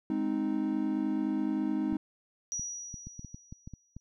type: chord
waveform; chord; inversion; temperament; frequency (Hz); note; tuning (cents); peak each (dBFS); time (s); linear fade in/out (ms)
triangle; Ab major; none; equal; 207.7 / 261.6 / 311.1; Ab3 / C4 / Eb4; 0 / 0 / 0; -32 / -31 / -29; 0.1-1.97; 2
type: clicks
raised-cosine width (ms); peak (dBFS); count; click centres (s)
5; -30; 11; 1.927 / 2.595 / 2.942 / 3.07 / 3.194 / 3.247 / 3.345 / 3.525 / 3.675 / 3.737 / 3.966
type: tone with exponential decay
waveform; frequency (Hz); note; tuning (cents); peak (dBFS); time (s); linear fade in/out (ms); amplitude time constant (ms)
sine; 5810; F#8; -32; -31; 2.52-4; 0; 320
effects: none